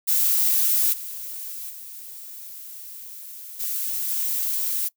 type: noise with level steps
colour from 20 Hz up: violet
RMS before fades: -20 / -34 / -39 / -27 / -25 dBFS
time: 0.07-4.89 s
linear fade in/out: 20 ms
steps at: 0.92 / 1.69 / 3.59 / 4.08 s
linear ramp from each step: 20 ms
effects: noise-tail reverb RT60 0.1 s tail -22 dB re dry